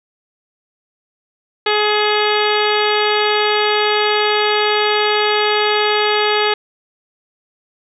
harmonic tone with a mistuned harmonic, 421.2 Hz, G#4, 24 cents sharp, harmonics 1 / 2 / 3 / 4 / 5 / 6 / 7 / 8 / 9 / 10, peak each -17 / -20 / -22 / -23 / -24 / -25 / -25 / -26 / -27 / -27 dBFS, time 1.66-6.54 s, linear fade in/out 5 ms, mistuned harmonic 10, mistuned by +52 cents, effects none

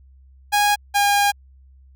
sawtooth tone pair in turn, 824 / 811.2 Hz, G#5 / G#5, -14 / -41 cents, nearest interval unison, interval 27 cents, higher first, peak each -11 dBFS, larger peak neither, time 0.52-0.76 / 0.94-1.32 s, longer second, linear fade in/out 20 ms, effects added 66 Hz sine -46 dBFS peak until 1.95 s

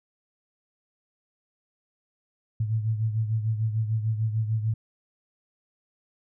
sine beating tone pair, 109.2 / 115.9 Hz, A2 / A#2, -13 / -10 cents, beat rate 6.7 Hz, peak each -24 / -31 dBFS, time 2.6-4.74 s, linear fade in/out 5 ms, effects none

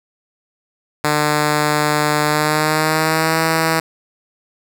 5% pulse tone with pitch glide, 150 to 161.7 Hz, D3 to E3, +37 to -33 cents, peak -3 dBFS, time 1.04-3.8 s, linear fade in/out 5 ms, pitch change +130 cents, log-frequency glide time 2.24-3.39 s, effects none

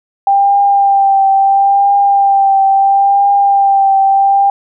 sine tone with vibrato, 791 Hz, G5, 15 cents sharp, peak -6 dBFS, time 0.27-4.5 s, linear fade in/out 2 ms, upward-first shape triangle, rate 0.74 Hz, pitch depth 28 cents each way, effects none

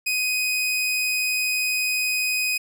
sawtooth tone, 2503 Hz, D#7, 10 cents sharp, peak -18 dBFS, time 0.06-2.58 s, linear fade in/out 10 ms, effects none

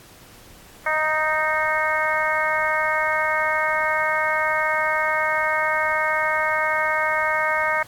harmonic tone with a mistuned harmonic, 311.1 Hz, D#4, in tune, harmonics 2 / 3 / 4 / 5 / 6 / 7, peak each -26 / -26 / -26 / -26 / -26 / -26 dBFS, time 0.86-7.83 s, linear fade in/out 5 ms, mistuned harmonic 6, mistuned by -20 cents, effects pink hiss -47 dBFS RMS until 7.87 s + AAC 64 kbps

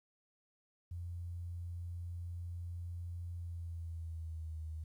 sine tone with pitch glide, 86.7 to 79.05 Hz, F2 to D#2, -12 to +28 cents, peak -40 dBFS, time 0.91-4.84 s, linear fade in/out 5 ms, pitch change -160 cents, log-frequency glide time 3.32-4.6 s, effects 12-bit

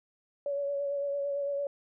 sine tone with vibrato, 565 Hz, C#5, 33 cents sharp, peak -29 dBFS, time 0.46-1.67 s, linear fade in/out 2 ms, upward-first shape sine, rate 8.9 Hz, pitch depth 23 cents each way, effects none

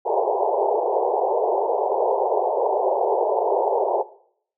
pink band-pass noise, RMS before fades -21 dBFS, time 0.05-4.03 s, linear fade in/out 20 ms, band 380 to 940 Hz, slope 96 dB/octave, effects noise-tail reverb RT60 0.6 s tail -17 dB re dry

